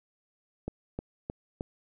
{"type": "click train", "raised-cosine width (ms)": 2, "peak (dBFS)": -20, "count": 4, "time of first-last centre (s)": [0.68, 1.609], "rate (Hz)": 3.23, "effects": []}